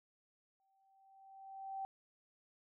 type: tone with exponential growth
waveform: sine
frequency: 776 Hz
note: G5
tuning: 18 cents flat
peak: -38 dBFS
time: 0.6-1.85 s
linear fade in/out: 0 ms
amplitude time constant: 270 ms
effects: none